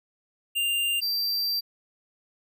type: tone pair in turn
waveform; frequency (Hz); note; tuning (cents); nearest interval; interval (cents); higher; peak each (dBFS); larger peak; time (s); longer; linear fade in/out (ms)
square; 2794 / 4699; F7 / D8; 0 / 0; major sixth; 900; second; -24 / -25; first; 0.55-1.01 / 1.01-1.61; second; 20
effects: none